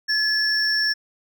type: tone pair together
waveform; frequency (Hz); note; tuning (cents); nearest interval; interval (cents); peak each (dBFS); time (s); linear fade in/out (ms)
triangle; 1713 / 5438; A6 / F8; -47 / -47; octave + minor sixth; 2000; -20; 0.08-0.94; 20
effects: none